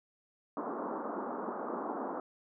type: band-pass noise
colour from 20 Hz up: pink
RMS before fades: -38 dBFS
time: 0.57-2.2 s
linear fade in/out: 2 ms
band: 220 to 1300 Hz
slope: 48 dB/octave
effects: none